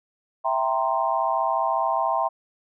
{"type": "chord", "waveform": "sine", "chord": "C dominant seventh", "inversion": "first", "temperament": "equal", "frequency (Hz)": [659.3, 784, 932.3, 1046.5], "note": ["E5", "G5", "Bb5", "C6"], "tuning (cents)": [0, 0, 0, 0], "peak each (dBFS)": -26, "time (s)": [0.44, 2.29], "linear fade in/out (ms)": 20, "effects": []}